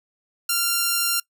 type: tone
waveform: 5% pulse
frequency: 1386 Hz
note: F6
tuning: 14 cents flat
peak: -8 dBFS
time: 0.49-1.2 s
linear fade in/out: 5 ms
effects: noise-tail reverb RT60 0.1 s tail -23 dB re dry